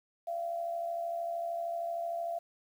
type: tone with amplitude modulation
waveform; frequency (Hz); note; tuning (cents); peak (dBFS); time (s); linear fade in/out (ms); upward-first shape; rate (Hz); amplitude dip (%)
sine; 681; F5; -44; -30; 0.27-2.39; 10; sine; 73.1; 55
effects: 10-bit